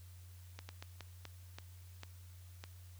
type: slowing click train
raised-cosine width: 0.2 ms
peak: -29 dBFS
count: 8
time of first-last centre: 0.59-2.639 s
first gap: 100 ms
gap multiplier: 1.35
effects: added 90 Hz sine -52 dBFS peak until 2.99 s + white hiss -65 dBFS RMS until 2.99 s